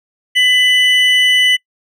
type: tone pair together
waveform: triangle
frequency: 2004 / 2975 Hz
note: B6 / F#7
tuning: +25 / +9 cents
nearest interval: perfect fifth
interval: 684 cents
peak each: -10 dBFS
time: 0.35-1.57 s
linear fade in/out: 20 ms
effects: noise-tail reverb RT60 0.1 s tail -25 dB re dry